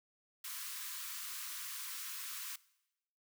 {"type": "high-pass noise", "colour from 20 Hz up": "white", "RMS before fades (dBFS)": -44, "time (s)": [0.44, 2.56], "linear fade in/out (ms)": 5, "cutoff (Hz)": 1000, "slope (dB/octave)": 96, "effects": ["noise-tail reverb RT60 0.9 s tail -21 dB re dry"]}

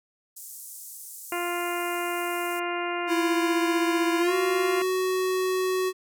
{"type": "band-pass noise", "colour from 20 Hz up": "white", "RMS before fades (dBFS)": -42, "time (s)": [0.36, 2.6], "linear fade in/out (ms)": 10, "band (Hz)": [6900, 14000], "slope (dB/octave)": 24}
{"type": "harmonic tone", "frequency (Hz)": 349.2, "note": "F4", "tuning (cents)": 0, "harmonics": [1, 2, 3, 4, 5, 6, 7, 8], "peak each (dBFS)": [-31, -33, -34, -35, -41, -37, -40, -39], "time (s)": [1.32, 4.82], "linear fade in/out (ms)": 2}
{"type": "tone with pitch glide", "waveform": "square", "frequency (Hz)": [333.5, 372.2], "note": ["E4", "F#4"], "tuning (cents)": [20, 10], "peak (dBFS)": -24, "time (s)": [3.07, 5.93], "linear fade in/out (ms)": 50, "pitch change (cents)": 190, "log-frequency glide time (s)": [4.19, 4.34]}
{"effects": []}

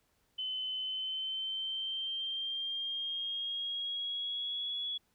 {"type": "tone with pitch glide", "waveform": "sine", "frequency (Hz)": [3041, 3374], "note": ["F#7", "G#7"], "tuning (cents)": [47, 27], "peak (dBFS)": -34, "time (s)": [0.38, 4.98], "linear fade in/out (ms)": 10, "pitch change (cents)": 180, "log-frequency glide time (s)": [0.8, 4.75], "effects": ["pink hiss -74 dBFS RMS until 5.14 s"]}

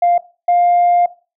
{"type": "tone pair in turn", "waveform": "sine", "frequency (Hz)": [698.5, 703], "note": ["F5", "F5"], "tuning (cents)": [0, 11], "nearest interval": "unison", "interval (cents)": 11, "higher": "second", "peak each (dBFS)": -8, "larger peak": "neither", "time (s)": [[0.02, 0.18], [0.48, 1.06]], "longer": "second", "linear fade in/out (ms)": 5, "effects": ["noise-tail reverb RT60 0.3 s tail -17 dB re dry", "tanh soft clip ceiling -6 dBFS"]}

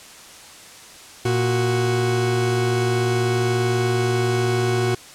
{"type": "tone pair together", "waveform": "40% pulse", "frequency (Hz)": [116.54, 370], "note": ["A#2", "F#4"], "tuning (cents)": [0, 0], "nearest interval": "octave + minor sixth", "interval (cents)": 2000, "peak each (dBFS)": -20, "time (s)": [1.25, 4.95], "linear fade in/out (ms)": 5, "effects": ["white hiss -42 dBFS RMS until 5.14 s", "low-pass 9000 Hz 12 dB/octave"]}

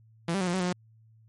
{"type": "tone with pitch steps", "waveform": "sawtooth", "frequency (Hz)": [168.4, 195.9, 182.6, 174.4, 188.1, 178.9, 180.1], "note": ["E3", "G3", "F#3", "F3", "F#3", "F3", "F#3"], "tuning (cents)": [37, -1, -23, -2, 29, 42, -46], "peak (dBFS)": -22, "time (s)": [0.28, 0.728], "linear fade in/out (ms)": 5, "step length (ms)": 64, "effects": ["added 111 Hz sine -55 dBFS peak until 1.28 s", "MP3 48 kbps"]}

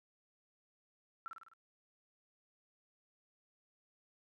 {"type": "tone with echo", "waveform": "sine", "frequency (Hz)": 1342, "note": "E6", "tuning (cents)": 31, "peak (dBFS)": -40, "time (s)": [1.26, 1.28], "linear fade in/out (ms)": 0, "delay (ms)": 51, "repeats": 5, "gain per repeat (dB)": -4, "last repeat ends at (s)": 1.535, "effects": []}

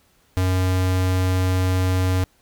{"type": "tone", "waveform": "square", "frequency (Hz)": 92.5, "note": "F#2", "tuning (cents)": 0, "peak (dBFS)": -18, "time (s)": [0.37, 2.24], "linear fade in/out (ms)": 0, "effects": ["pink hiss -60 dBFS RMS until 2.41 s"]}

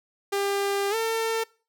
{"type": "tone with pitch glide", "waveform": "sawtooth", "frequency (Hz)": [399.1, 450.6], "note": ["G4", "A4"], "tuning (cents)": [31, 41], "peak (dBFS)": -20, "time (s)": [0.32, 1.44], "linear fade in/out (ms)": 10, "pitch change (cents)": 210, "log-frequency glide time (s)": [0.9, 0.95], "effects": ["noise-tail reverb RT60 0.4 s tail -24 dB re dry"]}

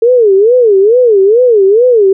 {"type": "tone with vibrato", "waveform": "sine", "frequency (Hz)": 440, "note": "A4", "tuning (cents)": 0, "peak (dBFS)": -3, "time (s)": [0.02, 2.13], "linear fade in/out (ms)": 5, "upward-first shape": "sine", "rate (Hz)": 2.3, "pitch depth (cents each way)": 240, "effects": []}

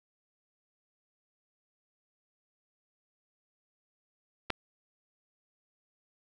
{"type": "clicks", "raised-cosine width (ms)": 0.3, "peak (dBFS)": [-25, -13], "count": 2, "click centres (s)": [4.5, 4.503], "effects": []}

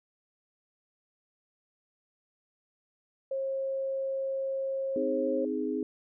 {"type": "tone", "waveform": "sine", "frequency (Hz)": 538, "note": "C5", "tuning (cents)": 48, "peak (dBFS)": -29, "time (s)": [3.31, 5.45], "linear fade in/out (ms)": 5}
{"type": "chord", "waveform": "sine", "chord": "Ab major", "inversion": "first", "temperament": "just", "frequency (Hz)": [259.6, 311.5, 415.3], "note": ["C4", "Eb4", "Ab4"], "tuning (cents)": [-13, 2, 0], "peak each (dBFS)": -33, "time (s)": [4.96, 5.83], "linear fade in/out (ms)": 2}
{"effects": []}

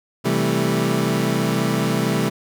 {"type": "chord", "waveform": "25% pulse", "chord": "A minor seventh", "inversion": "first", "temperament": "equal", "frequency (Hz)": [130.81, 164.81, 196, 220], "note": ["C3", "E3", "G3", "A3"], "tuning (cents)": [0, 0, 0, 0], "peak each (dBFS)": -20, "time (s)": [0.24, 2.3], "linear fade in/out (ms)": 20, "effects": []}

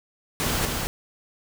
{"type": "noise with echo", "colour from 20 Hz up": "pink", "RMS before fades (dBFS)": -25, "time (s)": [0.4, 0.65], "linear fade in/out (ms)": 0, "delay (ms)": 220, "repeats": 1, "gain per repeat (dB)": -3, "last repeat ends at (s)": 0.87, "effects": []}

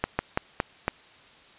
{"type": "slowing click train", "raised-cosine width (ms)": 0.5, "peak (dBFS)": -8, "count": 5, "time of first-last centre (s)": [0.04, 0.881], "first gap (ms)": 150, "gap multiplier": 1.23, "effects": ["white hiss -53 dBFS RMS until 1.58 s", "resampled to 8000 Hz"]}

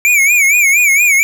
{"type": "tone with vibrato", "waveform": "square", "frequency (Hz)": 2305, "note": "D7", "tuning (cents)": -33, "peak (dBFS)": -8, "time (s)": [0.05, 1.23], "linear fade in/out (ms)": 0, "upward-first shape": "sine", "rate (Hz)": 4.3, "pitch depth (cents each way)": 120, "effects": []}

